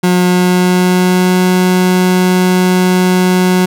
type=tone with pitch glide; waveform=30% pulse; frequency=180 to 182.93 Hz; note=F#3 to F#3; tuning=-47 to -19 cents; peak=-5 dBFS; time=0.03-3.66 s; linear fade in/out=10 ms; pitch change=+28 cents; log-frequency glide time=0.17-1.4 s; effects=none